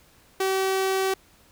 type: tone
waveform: sawtooth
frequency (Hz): 382.6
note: G4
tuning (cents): -42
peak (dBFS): -18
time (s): 0.4-1.14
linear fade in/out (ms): 5
effects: pink hiss -57 dBFS RMS until 1.51 s

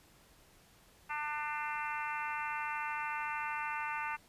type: harmonic tone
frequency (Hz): 298.9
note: D4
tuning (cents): +31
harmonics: 3 / 4 / 5 / 6 / 7 / 8 / 9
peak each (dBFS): -39 / -42 / -42 / -47 / -44 / -48 / -45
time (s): 1.09-4.17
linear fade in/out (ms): 20
effects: pink hiss -63 dBFS RMS until 4.28 s + resampled to 32000 Hz

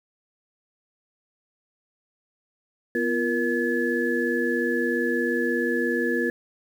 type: tone cluster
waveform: sine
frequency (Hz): 247.7 / 344.7 / 470.4 / 1714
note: B3 / F4 / A#4 / A6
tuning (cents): +5 / -23 / +16 / -46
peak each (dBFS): -27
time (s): 2.95-6.3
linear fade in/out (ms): 2
effects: 8-bit

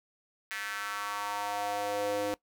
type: tone with high-pass filter sweep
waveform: square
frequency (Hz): 102.5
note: G#2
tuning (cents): -22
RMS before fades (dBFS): -34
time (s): 0.51-2.34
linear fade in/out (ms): 0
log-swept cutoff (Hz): 1800 to 410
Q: 3.2
effects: noise-tail reverb RT60 0.1 s tail -20 dB re dry

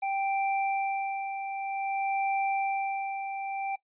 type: tone with tremolo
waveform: square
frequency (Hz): 784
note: G5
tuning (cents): 0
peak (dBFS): -26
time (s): 0.02-3.76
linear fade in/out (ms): 10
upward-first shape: sine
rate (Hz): 0.53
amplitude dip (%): 55
effects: noise-tail reverb RT60 0.1 s tail -20 dB re dry + resampled to 8000 Hz

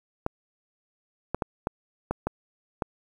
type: clicks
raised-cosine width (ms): 1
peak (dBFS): -12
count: 7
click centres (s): 0.264 / 1.346 / 1.422 / 1.671 / 2.11 / 2.27 / 2.822
effects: 8-bit

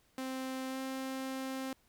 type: tone with pitch glide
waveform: sawtooth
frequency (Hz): 261.6 to 264.3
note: C4 to C4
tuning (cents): 0 to +18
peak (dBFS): -33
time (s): 0.18-1.73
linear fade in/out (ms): 2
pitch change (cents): +18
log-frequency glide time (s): 0.68-0.78
effects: pink hiss -70 dBFS RMS until 1.88 s

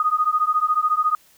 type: beating tone pair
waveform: sine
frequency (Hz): 1234 / 1248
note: D#6 / D#6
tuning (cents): -15 / +5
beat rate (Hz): 14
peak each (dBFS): -20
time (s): 0-1.15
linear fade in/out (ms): 2
effects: white hiss -55 dBFS RMS until 1.37 s

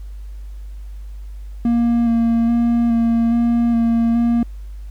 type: tone with vibrato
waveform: triangle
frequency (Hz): 233.1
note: A#3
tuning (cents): 0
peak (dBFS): -11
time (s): 1.65-4.43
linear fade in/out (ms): 2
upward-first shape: square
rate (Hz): 1.2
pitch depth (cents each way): 15
effects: added 50 Hz sine -29 dBFS peak until 4.9 s + pink hiss -56 dBFS RMS until 4.9 s

